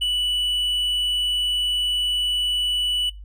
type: tone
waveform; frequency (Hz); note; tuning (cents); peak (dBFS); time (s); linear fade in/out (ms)
triangle; 2960; F#7; 0; -18; 0.01-3.1; 10
effects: noise-tail reverb RT60 0.2 s tail -20 dB re dry + added 50 Hz sine -36 dBFS peak until 3.24 s